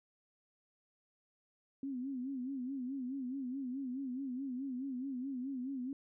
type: tone with vibrato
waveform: sine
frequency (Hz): 261.6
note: C4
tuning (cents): 0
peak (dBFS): -37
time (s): 1.83-5.93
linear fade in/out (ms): 2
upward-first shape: sine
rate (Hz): 4.7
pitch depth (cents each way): 110
effects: none